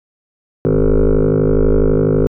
sine tone with frequency modulation, 207.7 Hz, G#3, in tune, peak -7 dBFS, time 0.65-2.27 s, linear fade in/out 0 ms, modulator 52.1 Hz, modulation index 5.3, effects tanh soft clip ceiling -8 dBFS

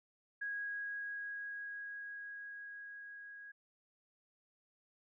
sine tone with level ramp, 1649 Hz, G#6, 13 cents flat, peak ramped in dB -37 to -49 dBFS, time 0.41-3.52 s, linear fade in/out 10 ms, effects none

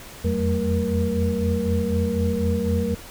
sine tone cluster, 84.4 / 88.4 / 190 / 223.7 / 473.2 Hz, E2 / F2 / F#3 / A3 / A#4, +41 / +22 / +46 / +29 / +26 cents, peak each -26 dBFS, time 0.24-2.95 s, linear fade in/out 10 ms, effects pink hiss -41 dBFS RMS until 3.1 s

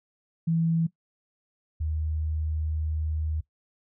sine tone pair in turn, 164.7 / 77.9 Hz, E3 / D#2, -1 / +3 cents, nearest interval octave + minor second, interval 1296 cents, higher first, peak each -21 / -26 dBFS, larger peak first, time 0.47-0.87 / 1.8-3.41 s, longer second, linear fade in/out 10 ms, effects noise-tail reverb RT60 0.1 s tail -18 dB re dry

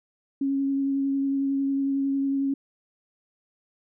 sine tone with vibrato, 274.6 Hz, C#4, 16 cents flat, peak -22 dBFS, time 0.41-2.54 s, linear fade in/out 5 ms, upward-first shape triangle, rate 11 Hz, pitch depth 15 cents each way, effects none

